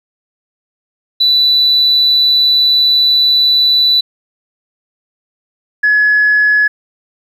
sine tone pair in turn, 3973 / 1695.7 Hz, B7 / G#6, +10 / +36 cents, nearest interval octave + minor third, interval 1474 cents, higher first, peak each -6 dBFS, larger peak neither, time 1.2-4.01 / 5.83-6.68 s, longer first, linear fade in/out 10 ms, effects tanh soft clip ceiling -3 dBFS + 8-bit

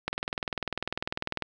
click train, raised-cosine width 0.3 ms, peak -13 dBFS, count 28, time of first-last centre 0.08-1.423 s, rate 20.1 Hz, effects none

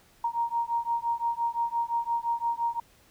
sine beating tone pair, 932 / 937.8 Hz, A#5 / A#5, -1 / +10 cents, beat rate 5.8 Hz, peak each -29 dBFS, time 0.24-2.8 s, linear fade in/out 5 ms, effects pink hiss -60 dBFS RMS until 3.1 s

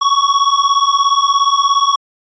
square beating tone pair, 1108.7 / 1125.7 Hz, C#6 / C#6, 0 / +26 cents, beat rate 17 Hz, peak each -14 dBFS, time 0.01-1.96 s, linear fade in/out 10 ms, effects resampled to 16000 Hz

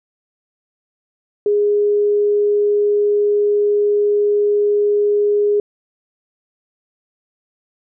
sine tone, 413 Hz, G#4, 10 cents flat, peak -12 dBFS, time 1.46-5.6 s, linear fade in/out 2 ms, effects none

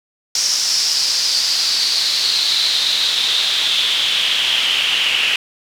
pink noise with band-pass filter sweep, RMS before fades -17 dBFS, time 0.35-5.36 s, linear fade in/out 2 ms, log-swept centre 5500 to 2800 Hz, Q 5.6, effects none

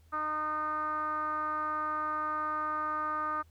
10% pulse tone with low-pass filter, 306.2 Hz, D#4, 28 cents flat, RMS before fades -33 dBFS, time 0.12-3.43 s, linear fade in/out 20 ms, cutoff 1300 Hz, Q 9.9, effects added 80 Hz sine -58 dBFS peak until 3.5 s + pink hiss -70 dBFS RMS until 3.5 s

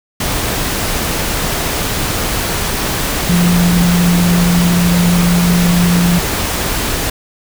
sine tone in noise, 174.61 Hz, F3, in tune, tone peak -9 dBFS, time 3.29-6.19 s, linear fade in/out 5 ms, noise pink, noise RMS -17 dBFS, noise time 0.2-7.1 s, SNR +5 dB, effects none

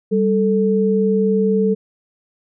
sine tone pair together, 196 / 440 Hz, G3 / A4, 0 / 0 cents, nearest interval octave + major second, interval 1400 cents, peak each -16 dBFS, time 0.11-1.75 s, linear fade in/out 20 ms, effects none

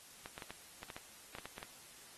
clicks, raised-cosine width 0.3 ms, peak -29 dBFS, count 12, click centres 0.259 / 0.379 / 0.422 / 0.506 / 0.831 / 0.902 / 0.965 / 1.351 / 1.385 / 1.456 / 1.581 / 1.629 s, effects white hiss -57 dBFS RMS until 2.17 s + AAC 32 kbps

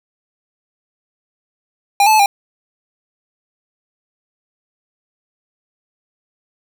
square tone with pitch steps, 806 / 870 / 865 / 802 Hz, G5 / A5 / A5 / G5, +48 / -20 / -30 / +39 cents, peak -9 dBFS, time 2-2.26 s, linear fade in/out 2 ms, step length 65 ms, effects none

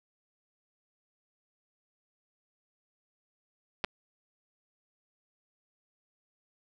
clicks, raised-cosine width 0.3 ms, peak -14 dBFS, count 2, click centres 3.841 / 3.846 s, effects 9-bit

